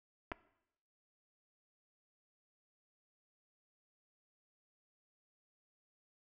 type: clicks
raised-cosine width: 0.5 ms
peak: -25 dBFS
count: 2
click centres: 0.317 / 0.32 s
effects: noise-tail reverb RT60 0.8 s tail -18 dB re dry